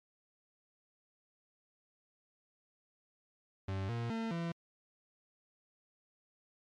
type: tone with pitch steps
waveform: 40% pulse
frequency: 96.3 / 117.3 / 226 / 168.5 Hz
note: G2 / A#2 / A3 / E3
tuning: -30 / +11 / +47 / +38 cents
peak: -34 dBFS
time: 3.68-4.52 s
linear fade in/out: 5 ms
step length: 210 ms
effects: low-pass 4000 Hz 12 dB/octave + MP3 96 kbps